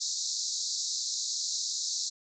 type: band-pass noise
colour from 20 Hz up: white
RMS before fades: -33 dBFS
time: 0-2.1 s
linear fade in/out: 20 ms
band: 3900 to 7200 Hz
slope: 96 dB/octave
effects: none